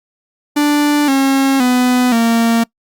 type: tone with pitch steps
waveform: 45% pulse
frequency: 293.7 / 270.9 / 249.8 / 230.4 Hz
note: D4 / C#4 / B3 / A#3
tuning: 0 / -40 / +20 / -20 cents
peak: -10 dBFS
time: 0.56-2.64 s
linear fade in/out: 10 ms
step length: 520 ms
effects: noise-tail reverb RT60 0.1 s tail -24 dB re dry + Opus 48 kbps